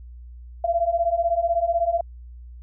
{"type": "beating tone pair", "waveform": "sine", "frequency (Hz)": [669, 685], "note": ["E5", "F5"], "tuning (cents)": [25, -34], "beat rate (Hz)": 16, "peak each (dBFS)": [-23, -21], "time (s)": [0.64, 2.01], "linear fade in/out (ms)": 5, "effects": ["added 60 Hz sine -38 dBFS peak until 2.62 s"]}